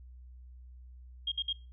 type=tone bursts; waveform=sine; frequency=3238 Hz; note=G#7; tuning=45 cents flat; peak=-29 dBFS; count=3; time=1.27-1.528 s; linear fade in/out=5 ms; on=48 ms; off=57 ms; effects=noise-tail reverb RT60 0.3 s tail -20 dB re dry + added 62 Hz sine -48 dBFS peak until 1.72 s